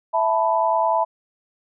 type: chord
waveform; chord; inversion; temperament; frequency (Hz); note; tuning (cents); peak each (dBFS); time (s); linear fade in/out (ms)
sine; E suspended fourth; none; just; 659.3 / 879 / 988.9; E5 / A5 / B5; 0 / -2 / +2; -21; 0.13-1.05; 20
effects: none